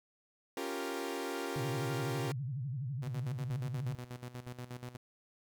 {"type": "chord", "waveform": "sawtooth", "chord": "G half-diminished seventh", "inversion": "second", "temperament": "equal", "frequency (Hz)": [277.2, 349.2, 392, 466.2], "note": ["Db4", "F4", "G4", "Bb4"], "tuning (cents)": [0, 0, 0, 0], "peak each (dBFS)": -38, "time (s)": [0.57, 2.32], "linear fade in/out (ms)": 2}
{"type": "tone with vibrato", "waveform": "sine", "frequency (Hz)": 131.9, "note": "C3", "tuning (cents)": 14, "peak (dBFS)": -35, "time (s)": [1.56, 3.95], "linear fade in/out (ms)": 0, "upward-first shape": "sine", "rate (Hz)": 12, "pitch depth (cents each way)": 200}
{"type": "tone with tremolo", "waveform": "sawtooth", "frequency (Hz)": 123.47, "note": "B2", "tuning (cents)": 0, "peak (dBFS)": -37, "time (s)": [3.02, 4.97], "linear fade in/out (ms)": 10, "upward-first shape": "square", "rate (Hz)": 8.3, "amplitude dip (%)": 75}
{"effects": []}